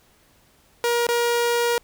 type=tone with dropouts; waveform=sawtooth; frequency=474.7 Hz; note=A#4; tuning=31 cents sharp; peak=-15 dBFS; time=0.84-1.78 s; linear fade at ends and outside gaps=1 ms; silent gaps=1.068-1.088 s; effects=pink hiss -58 dBFS RMS until 1.83 s